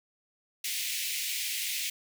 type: high-pass noise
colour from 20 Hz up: pink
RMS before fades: -33 dBFS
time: 0.64-1.9 s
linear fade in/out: 5 ms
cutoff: 2100 Hz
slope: 48 dB/octave
effects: none